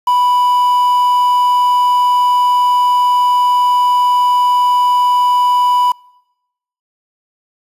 triangle tone with quantisation, 987 Hz, B5, 1 cent flat, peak -7 dBFS, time 0.07-5.92 s, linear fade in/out 5 ms, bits 5, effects noise-tail reverb RT60 0.9 s tail -25 dB re dry + resampled to 32000 Hz

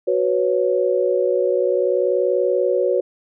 sine chord, F# suspended fourth, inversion none, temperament equal, 370 / 493.9 / 554.4 Hz, F#4 / B4 / C#5, 0 / 0 / 0 cents, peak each -20 dBFS, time 0.07-3.01 s, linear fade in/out 10 ms, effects none

